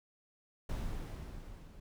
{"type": "noise with level ramp", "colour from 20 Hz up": "brown", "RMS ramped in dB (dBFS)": [-36, -53], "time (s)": [0.69, 1.8], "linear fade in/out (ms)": 5, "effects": []}